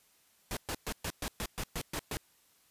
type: noise bursts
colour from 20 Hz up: pink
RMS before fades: -36 dBFS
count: 10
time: 0.51-2.17 s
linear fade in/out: 0 ms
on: 58 ms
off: 120 ms
effects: white hiss -67 dBFS RMS until 2.7 s + resampled to 32000 Hz